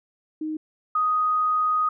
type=tone pair in turn; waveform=sine; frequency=310.8 / 1247.5 Hz; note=D#4 / D#6; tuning=-2 / +4 cents; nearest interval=2 octaves; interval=2406 cents; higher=second; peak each=-26 / -19 dBFS; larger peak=second; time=0.41-0.57 / 0.95-1.89 s; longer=second; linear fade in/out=5 ms; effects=none